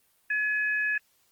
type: tone pair together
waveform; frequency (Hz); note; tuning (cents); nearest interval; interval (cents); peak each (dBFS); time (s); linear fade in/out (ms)
sine; 1700 / 2530; G#6 / D#7; +40 / +28; perfect fifth; 688; -25 / -32; 0.3-0.98; 5
effects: white hiss -67 dBFS RMS until 1.31 s + Opus 24 kbps